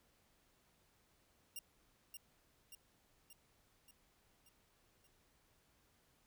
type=tone with echo; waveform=5% pulse; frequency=2794 Hz; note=F7; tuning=in tune; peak=-35 dBFS; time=1.56-1.59 s; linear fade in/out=2 ms; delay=580 ms; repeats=6; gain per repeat=-4 dB; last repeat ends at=5.07 s; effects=pink hiss -74 dBFS RMS until 6.26 s